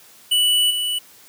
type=tone with level steps; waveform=square; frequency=2960 Hz; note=F#7; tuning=in tune; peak=-15 / -21 dBFS; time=0.31-0.99 s; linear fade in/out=10 ms; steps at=0.7 s; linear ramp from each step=10 ms; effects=white hiss -48 dBFS RMS until 1.28 s + high-pass 100 Hz 12 dB/octave